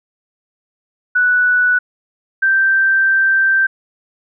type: tone pair in turn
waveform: sine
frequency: 1480 / 1565 Hz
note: F#6 / G6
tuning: 0 / -3 cents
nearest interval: minor second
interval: 97 cents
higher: second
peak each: -10 dBFS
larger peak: neither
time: 1.15-1.79 / 2.42-3.67 s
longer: second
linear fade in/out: 10 ms
effects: none